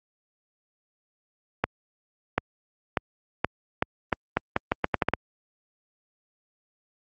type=accelerating click train; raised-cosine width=0.5 ms; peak=-6 dBFS; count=14; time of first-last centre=1.64-5.137 s; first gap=740 ms; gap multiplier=0.8; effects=high-pass 60 Hz 12 dB/octave + Opus 48 kbps